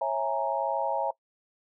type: chord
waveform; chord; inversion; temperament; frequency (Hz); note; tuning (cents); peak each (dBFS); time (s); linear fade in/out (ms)
sine; A# half-diminished seventh; first; equal with one note detuned; 547.4 / 659.3 / 830.6 / 932.3; C#5 / E5 / G#5 / A#5; -22 / 0 / 0 / 0; -31; 0.01-1.11; 5
effects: noise-tail reverb RT60 0.1 s tail -21 dB re dry